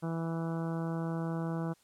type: harmonic tone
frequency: 164.81 Hz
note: E3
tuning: in tune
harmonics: 1 / 2 / 3 / 4 / 5 / 6 / 7 / 8 / 9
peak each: -33 / -39 / -43 / -45 / -47 / -49 / -50 / -51 / -52 dBFS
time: 0.02-1.74 s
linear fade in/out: 20 ms
effects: white hiss -67 dBFS RMS until 1.83 s + low-pass 11000 Hz 12 dB/octave